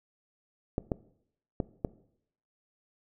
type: clicks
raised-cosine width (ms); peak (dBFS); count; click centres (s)
2; -15; 4; 0.781 / 0.918 / 1.602 / 1.848
effects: noise-tail reverb RT60 0.7 s tail -19 dB re dry